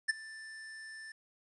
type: tone with ADSR envelope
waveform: square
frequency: 1768 Hz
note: A6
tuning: 8 cents sharp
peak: -25 dBFS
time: 0.08-1.12 s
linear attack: 18 ms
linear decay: 17 ms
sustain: -21 dB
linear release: 4 ms
effects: resampled to 24000 Hz + 11-bit